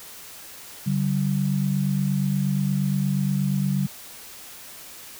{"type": "tone pair together", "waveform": "sine", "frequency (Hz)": [143.53, 192], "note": ["D3", "G3"], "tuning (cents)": [-39, -36], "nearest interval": "perfect fourth", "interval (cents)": 503, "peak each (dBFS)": -23, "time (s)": [0.86, 3.87], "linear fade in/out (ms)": 10, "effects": ["white hiss -42 dBFS RMS until 5.19 s"]}